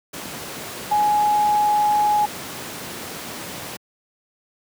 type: tone in noise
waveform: sine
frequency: 837 Hz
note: G#5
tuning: 13 cents sharp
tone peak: -15 dBFS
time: 0.91-2.26 s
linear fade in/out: 10 ms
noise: pink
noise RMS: -32 dBFS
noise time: 0.13-3.77 s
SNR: +14 dB
effects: high-pass 150 Hz 12 dB/octave